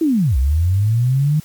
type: linear two-way sweep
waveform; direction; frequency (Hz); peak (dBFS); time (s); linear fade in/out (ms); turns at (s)
sine; down then up; 337.3 to 61 to 156.1; -12; 0.01-1.4; 5; 0.37
effects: white hiss -44 dBFS RMS until 1.44 s + MP3 96 kbps